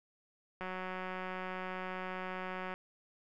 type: click train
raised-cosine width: 0.5 ms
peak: -26 dBFS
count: 395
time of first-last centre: 0.61-2.74 s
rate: 185 Hz
effects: none